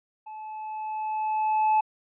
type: tone with level ramp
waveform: triangle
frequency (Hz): 864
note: A5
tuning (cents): -32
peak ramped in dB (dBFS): -36 to -16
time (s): 0.26-1.81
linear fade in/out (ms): 10
effects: resampled to 8000 Hz